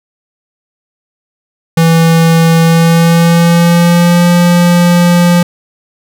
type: tone with pitch glide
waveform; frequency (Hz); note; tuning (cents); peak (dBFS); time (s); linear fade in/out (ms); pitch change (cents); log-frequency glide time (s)
square; 164.81 to 174.51; E3 to F3; 0 to -1; -5; 1.77-5.43; 5; +99; 2.62-4.28
effects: none